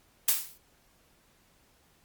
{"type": "noise with exponential decay", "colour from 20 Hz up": "blue", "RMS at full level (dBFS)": -20, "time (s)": [0.28, 0.58], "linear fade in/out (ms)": 5, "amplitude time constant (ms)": 64, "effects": ["pink hiss -65 dBFS RMS until 2.04 s", "Opus 48 kbps"]}